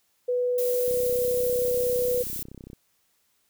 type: tone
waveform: sine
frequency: 493.9 Hz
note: B4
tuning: in tune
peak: -22 dBFS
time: 0.28-2.23 s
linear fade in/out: 10 ms
type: noise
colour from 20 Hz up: violet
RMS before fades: -33 dBFS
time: 0.58-2.43 s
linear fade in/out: 2 ms
type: click train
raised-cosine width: 3 ms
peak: -29 dBFS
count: 61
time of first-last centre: 0.88-2.732 s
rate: 32.4 Hz
effects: white hiss -69 dBFS RMS until 3.49 s